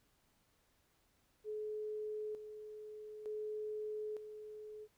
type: tone with tremolo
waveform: sine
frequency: 426.7 Hz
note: G#4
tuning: 47 cents sharp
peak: -39 dBFS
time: 1.44-4.88 s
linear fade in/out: 50 ms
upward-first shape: square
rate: 0.55 Hz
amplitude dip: 60%
effects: pink hiss -75 dBFS RMS until 4.97 s